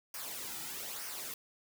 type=noise with flanger; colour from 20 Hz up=white; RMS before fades=-42 dBFS; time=0.14-1.34 s; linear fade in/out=2 ms; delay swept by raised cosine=0.26 to 1.86 ms; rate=1.1 Hz; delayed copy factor=-0.6; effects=none